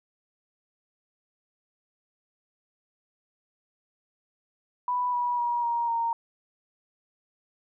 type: tone with pitch steps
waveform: sine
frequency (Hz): 987.8 / 972 / 956.4 / 941 / 925.9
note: B5 / B5 / A#5 / A#5 / A#5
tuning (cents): 0 / -28 / +44 / +16 / -12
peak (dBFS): -24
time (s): 4.88-6.13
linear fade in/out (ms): 2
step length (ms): 250
effects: none